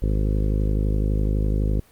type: harmonic tone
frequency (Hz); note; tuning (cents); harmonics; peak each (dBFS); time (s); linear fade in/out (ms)
51.91; G#1; 0; 1 / 2 / 3 / 4 / 5 / 6 / 7 / 8 / 9 / 10; -20 / -26 / -30 / -32 / -34 / -36 / -37 / -38 / -39 / -40; 0.02-1.8; 5
effects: pink hiss -55 dBFS RMS until 1.91 s + Opus 24 kbps